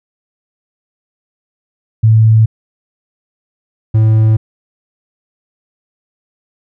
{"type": "tone pair in turn", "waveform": ["sine", "triangle"], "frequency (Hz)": [110.7, 109.81], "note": ["A2", "A2"], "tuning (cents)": [11, -3], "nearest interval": "unison", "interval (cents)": 14, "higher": "first", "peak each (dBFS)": -4, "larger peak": "neither", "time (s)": [[2.03, 2.46], [3.94, 4.37]], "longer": "neither", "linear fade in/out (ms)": 10, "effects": []}